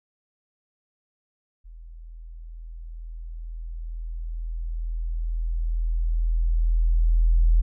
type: tone with level ramp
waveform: sine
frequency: 41.09 Hz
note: E1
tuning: 5 cents flat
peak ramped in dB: -40 to -13 dBFS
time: 1.64-7.62 s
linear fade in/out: 20 ms
effects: tanh soft clip ceiling -9 dBFS